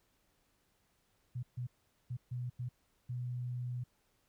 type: tone bursts at uneven times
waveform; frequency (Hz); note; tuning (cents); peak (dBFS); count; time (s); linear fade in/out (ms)
sine; 123.47; B2; 0; -36; 6; 1.35-1.43 / 1.57-1.67 / 2.1-2.17 / 2.31-2.5 / 2.59-2.69 / 3.09-3.84; 10
effects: pink hiss -75 dBFS RMS until 4.28 s